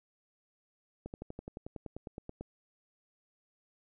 slowing click train, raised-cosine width 2 ms, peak -28 dBFS, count 15, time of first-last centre 1.06-2.41 s, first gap 79 ms, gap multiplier 1.03, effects none

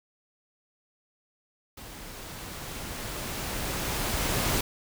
pink noise with level ramp, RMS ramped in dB -44 to -26 dBFS, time 1.77-4.61 s, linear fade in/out 5 ms, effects none

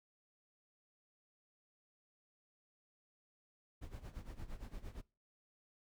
brown noise with tremolo, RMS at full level -45 dBFS, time 3.81-5.02 s, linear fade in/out 20 ms, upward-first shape sine, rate 8.7 Hz, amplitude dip 80%, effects noise-tail reverb RT60 0.3 s tail -22 dB re dry

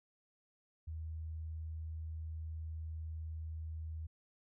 sine tone, 79.7 Hz, D#2, 42 cents sharp, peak -40 dBFS, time 0.87-4.07 s, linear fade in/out 10 ms, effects none

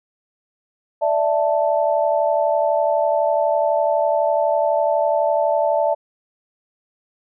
sine chord, D suspended second, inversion none, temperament equal, 587.3 / 659.3 / 880 Hz, D5 / E5 / A5, 0 / 0 / 0 cents, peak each -19 / -19 / -22 dBFS, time 1.01-5.95 s, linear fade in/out 20 ms, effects none

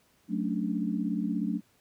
sine chord, D major seventh, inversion first, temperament equal, 185 / 220 / 277.2 / 293.7 Hz, F#3 / A3 / C#4 / D4, 0 / 0 / 0 / 0 cents, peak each -32 / -31 / -36 / -34 dBFS, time 0.28-1.61 s, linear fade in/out 50 ms, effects pink hiss -66 dBFS RMS until 1.8 s + high-pass 60 Hz 12 dB/octave

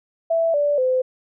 sine tone with pitch steps, 661 / 582.1 / 512.7 Hz, E5 / D5 / C5, +5 / -15 / -35 cents, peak -16 dBFS, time 0.3-1.02 s, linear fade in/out 10 ms, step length 240 ms, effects none

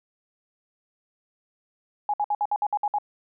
sine tone bursts, 830.6 Hz, G#5, in tune, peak -21 dBFS, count 9, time 2.09-2.985 s, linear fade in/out 2 ms, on 47 ms, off 59 ms, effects none

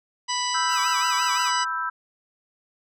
harmonic tone, 987.8 Hz, B5, in tune, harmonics 1 / 2 / 3 / 4 / 5 / 6 / 8, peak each -27 / -33 / -31 / -37 / -31 / -33 / -35 dBFS, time 0.28-1.65 s, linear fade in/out 20 ms
sine chord, E minor, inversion second, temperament equal, 987.8 / 1318.5 / 1568 Hz, B5 / E6 / G6, 0 / 0 / 0 cents, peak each -31 / -27 / -30 dBFS, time 0.54-1.9 s, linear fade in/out 10 ms
25% pulse tone with vibrato, 1251 Hz, D#6, 9 cents sharp, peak -27 dBFS, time 0.68-1.52 s, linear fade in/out 50 ms, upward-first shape sine, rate 5.8 Hz, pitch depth 170 cents each way
effects none

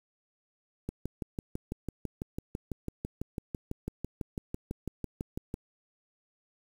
click train, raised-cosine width 3 ms, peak -21 dBFS, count 29, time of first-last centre 0.89-5.541 s, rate 6.02 Hz, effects 8-bit

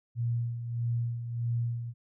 sine tone with tremolo, 118.1 Hz, A#2, 23 cents sharp, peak -26 dBFS, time 0.15-1.94 s, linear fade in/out 50 ms, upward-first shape sine, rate 1.6 Hz, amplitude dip 60%, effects none

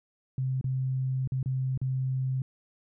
sine tone with dropouts, 130.81 Hz, C3, in tune, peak -26 dBFS, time 0.38-2.42 s, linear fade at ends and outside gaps 2 ms, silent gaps 0.612-0.642 / 1.275-1.32 / 1.429-1.459 / 1.776-1.815 s, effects none

